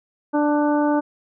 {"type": "harmonic tone with a mistuned harmonic", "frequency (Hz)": 294.9, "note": "D4", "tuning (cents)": 7, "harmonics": [1, 2, 3, 4, 5], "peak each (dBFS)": [-18, -23, -24, -32, -32], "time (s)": [0.33, 1.01], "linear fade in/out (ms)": 20, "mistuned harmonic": 5, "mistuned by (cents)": 18, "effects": []}